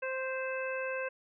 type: harmonic tone with a mistuned harmonic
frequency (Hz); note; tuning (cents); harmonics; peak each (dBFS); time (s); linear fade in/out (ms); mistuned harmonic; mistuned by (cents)
523.3; C5; 0; 1 / 2 / 3 / 4 / 5; -35 / -43 / -39 / -48 / -41; 0.02-1.09; 10; 4; -25
effects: none